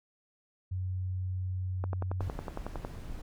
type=tone; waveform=sine; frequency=92.5 Hz; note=F#2; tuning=in tune; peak=-31 dBFS; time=0.71-2.29 s; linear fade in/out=10 ms
type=click train; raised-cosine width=1 ms; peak=-22 dBFS; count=12; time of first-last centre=1.84-2.849 s; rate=10.9 Hz
type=noise; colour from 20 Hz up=brown; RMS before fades=-41 dBFS; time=2.2-3.22 s; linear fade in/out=10 ms
effects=none